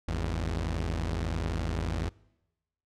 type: tone pair together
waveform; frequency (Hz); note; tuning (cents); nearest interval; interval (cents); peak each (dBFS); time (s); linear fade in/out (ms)
sawtooth; 51.78 / 82.2; G#1 / E2; -4 / -4; minor sixth; 800; -28; 0.08-2.09; 0
effects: noise-tail reverb RT60 1.0 s tail -25 dB re dry + low-pass 7000 Hz 12 dB/octave